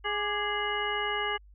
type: harmonic tone with a mistuned harmonic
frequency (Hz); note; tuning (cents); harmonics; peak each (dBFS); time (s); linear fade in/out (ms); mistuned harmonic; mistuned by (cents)
415.3; G#4; 0; 1 / 2 / 3 / 4 / 5 / 7; -35 / -35 / -35 / -35 / -35 / -35; 0.04-1.38; 20; 3; -81
effects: added 50 Hz sine -51 dBFS peak until 1.54 s